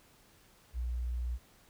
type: tone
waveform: sine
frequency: 60.5 Hz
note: B1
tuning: 35 cents flat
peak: -32 dBFS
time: 0.73-1.39 s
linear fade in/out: 50 ms
effects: pink hiss -63 dBFS RMS until 1.69 s